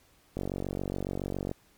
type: click train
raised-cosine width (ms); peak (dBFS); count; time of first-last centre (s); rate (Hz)
2; -19; 55; 0.37-1.514; 47.2
effects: pink hiss -63 dBFS RMS until 1.77 s + MP3 96 kbps